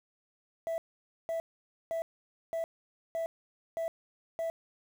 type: tone bursts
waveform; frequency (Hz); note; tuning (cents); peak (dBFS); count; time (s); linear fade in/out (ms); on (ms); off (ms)
sine; 659.3; E5; 0; -28; 7; 0.67-4.5; 0; 110; 510
effects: tanh soft clip ceiling -30 dBFS + 9-bit